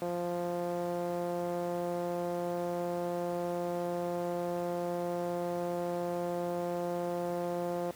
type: tone with low-pass filter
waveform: 5% pulse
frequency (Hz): 174.61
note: F3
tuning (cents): 0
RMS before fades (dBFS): -34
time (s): 0.02-7.91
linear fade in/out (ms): 0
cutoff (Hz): 560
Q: 1.8
effects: pink hiss -52 dBFS RMS until 7.95 s + high-pass 100 Hz 12 dB/octave